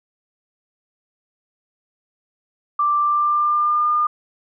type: tone with pitch glide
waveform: sine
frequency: 1177 to 1210.1 Hz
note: D6 to D#6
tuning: +3 to -49 cents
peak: -15 dBFS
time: 2.79-4.07 s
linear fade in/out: 5 ms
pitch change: +48 cents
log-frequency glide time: 2.98-3.9 s
effects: none